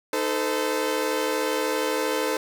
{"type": "chord", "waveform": "sawtooth", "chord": "A diminished", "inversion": "second", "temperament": "equal with one note detuned", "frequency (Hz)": [311.1, 440, 512.8], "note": ["Eb4", "A4", "C5"], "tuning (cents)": [0, 0, -35], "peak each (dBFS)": [-26, -23, -23], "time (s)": [0.13, 2.37], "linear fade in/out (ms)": 2, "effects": []}